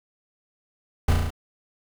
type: noise with echo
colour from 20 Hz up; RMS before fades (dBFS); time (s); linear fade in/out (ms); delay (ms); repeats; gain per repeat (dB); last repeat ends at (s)
brown; -19; 1.08-1.13; 5; 35; 5; -2; 1.305
effects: none